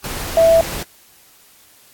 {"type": "tone in noise", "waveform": "sine", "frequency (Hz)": 659.3, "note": "E5", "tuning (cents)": 0, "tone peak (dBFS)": -8, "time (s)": [0.37, 0.61], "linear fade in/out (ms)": 2, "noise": "pink", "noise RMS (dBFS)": -26, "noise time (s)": [0.04, 0.83], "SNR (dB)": 15, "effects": ["white hiss -49 dBFS RMS until 1.93 s", "AAC 64 kbps"]}